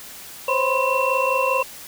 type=tone cluster; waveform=sine; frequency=516 / 541 / 999 / 1057 / 2712 Hz; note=C5 / C#5 / B5 / C6 / E7; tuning=-24 / -42 / +20 / +17 / +49 cents; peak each=-24 dBFS; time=0.48-1.63 s; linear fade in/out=5 ms; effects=white hiss -39 dBFS RMS until 1.87 s